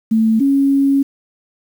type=tone pair in turn; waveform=sine; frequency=222.1 / 276.1 Hz; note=A3 / C#4; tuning=+16 / -7 cents; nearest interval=major third; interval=377 cents; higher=second; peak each=-10 dBFS; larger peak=neither; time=0.11-0.4 / 0.4-1.03 s; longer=second; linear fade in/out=10 ms; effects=7-bit